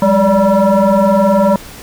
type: tone with frequency modulation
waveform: sine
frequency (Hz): 185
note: F#3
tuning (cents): 0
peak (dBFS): -7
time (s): 0.02-1.56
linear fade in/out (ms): 2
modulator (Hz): 389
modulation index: 2
effects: pink hiss -33 dBFS RMS until 1.82 s